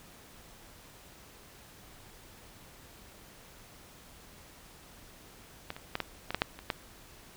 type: clicks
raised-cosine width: 0.3 ms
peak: -20 / -27 / -15 / -15 / -18 / -13 / -9 / -28 / -13 dBFS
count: 9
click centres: 5.704 / 5.765 / 5.954 / 6.003 / 6.306 / 6.346 / 6.419 / 6.59 / 6.702 s
effects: pink hiss -54 dBFS RMS until 7.36 s